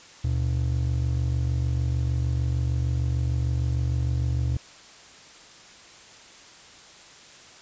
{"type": "ring-modulated tone", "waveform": "triangle", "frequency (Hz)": 98.1, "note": "G2", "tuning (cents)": 2, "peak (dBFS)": -17, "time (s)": [0.24, 4.57], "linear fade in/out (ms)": 5, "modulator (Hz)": 23.3, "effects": ["white hiss -48 dBFS RMS until 7.61 s", "resampled to 16000 Hz"]}